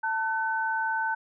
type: tone pair together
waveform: sine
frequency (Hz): 890 / 1515.2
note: A5 / F#6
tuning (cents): +20 / +41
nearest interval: major sixth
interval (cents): 921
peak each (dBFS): -28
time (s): 0.03-1.15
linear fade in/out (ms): 10
effects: none